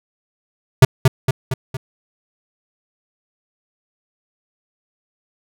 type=tone with echo; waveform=square; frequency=130.81 Hz; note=C3; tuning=in tune; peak=-3 dBFS; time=0.82-0.85 s; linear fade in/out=5 ms; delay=230 ms; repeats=4; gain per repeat=-5 dB; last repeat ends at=1.77 s; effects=none